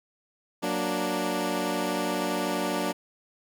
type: chord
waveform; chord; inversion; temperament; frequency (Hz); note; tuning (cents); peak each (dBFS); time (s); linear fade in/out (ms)
15% pulse; Gb augmented; none; equal; 185 / 233.1 / 293.7; Gb3 / Bb3 / D4; 0 / 0 / 0; -25 / -26 / -23; 0.62-2.93; 20
effects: none